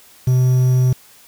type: tone with quantisation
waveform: triangle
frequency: 127.6 Hz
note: C3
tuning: 43 cents flat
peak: -9 dBFS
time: 0.27-0.93 s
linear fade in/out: 5 ms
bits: 6
effects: white hiss -47 dBFS RMS until 1.27 s